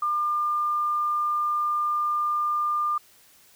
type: tone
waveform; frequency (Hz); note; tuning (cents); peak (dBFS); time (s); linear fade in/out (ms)
sine; 1200; D6; +37; -22; 0.02-2.98; 5
effects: white hiss -56 dBFS RMS until 3.55 s